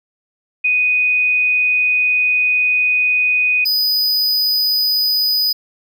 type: tone pair in turn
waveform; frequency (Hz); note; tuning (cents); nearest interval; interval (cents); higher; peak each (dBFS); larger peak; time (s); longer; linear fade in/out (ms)
sine / square; 2489 / 4978; D#7 / D#8; 0 / 0; octave; 1200; second; -12 / -14; first; 0.64-3.65 / 3.65-5.53; first; 10
effects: none